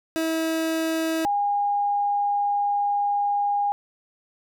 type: tone pair in turn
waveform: 30% pulse / sine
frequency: 323.2 / 814.4 Hz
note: E4 / G#5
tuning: -34 / -34 cents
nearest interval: octave + major third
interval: 1600 cents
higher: second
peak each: -20 dBFS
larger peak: neither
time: 0.16-1.25 / 1.25-3.72 s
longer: second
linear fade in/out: 0 ms
effects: none